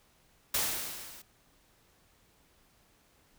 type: noise with level ramp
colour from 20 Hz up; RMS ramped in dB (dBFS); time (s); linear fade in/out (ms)
white; -28 to -51; 0.54-1.22; 5
effects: pink hiss -66 dBFS RMS until 3.38 s